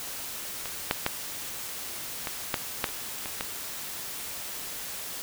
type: clicks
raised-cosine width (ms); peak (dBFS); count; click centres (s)
0.3; -19 / -7 / -8 / -14 / -8 / -8 / -22 / -18 / -13; 9; 0.657 / 0.911 / 1.064 / 2.272 / 2.542 / 2.842 / 2.89 / 3.258 / 3.409
effects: white hiss -37 dBFS RMS until 5.22 s